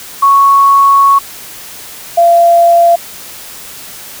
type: tone pair in turn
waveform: sine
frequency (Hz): 1108.7 / 684.3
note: C#6 / F5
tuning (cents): 0 / -35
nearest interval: minor sixth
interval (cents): 835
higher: first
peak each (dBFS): -3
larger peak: neither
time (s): 0.22-1.19 / 2.17-2.96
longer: first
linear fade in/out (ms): 10
effects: white hiss -29 dBFS RMS until 4.2 s